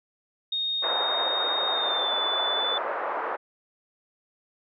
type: tone with pitch glide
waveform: sine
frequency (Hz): 3708 to 3500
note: A#7 to A7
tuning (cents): -10 to -10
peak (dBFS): -25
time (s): 0.52-2.78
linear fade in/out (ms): 5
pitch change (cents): -100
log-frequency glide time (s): 1.71-2.14
type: band-pass noise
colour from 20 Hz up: pink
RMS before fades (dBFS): -30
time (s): 0.82-3.37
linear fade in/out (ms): 20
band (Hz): 500 to 1500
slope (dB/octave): 24
effects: none